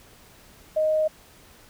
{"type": "tone", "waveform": "sine", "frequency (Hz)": 622.3, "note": "D#5", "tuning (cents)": 0, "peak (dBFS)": -19, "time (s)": [0.76, 1.08], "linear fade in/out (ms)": 10, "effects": ["pink hiss -52 dBFS RMS until 1.69 s"]}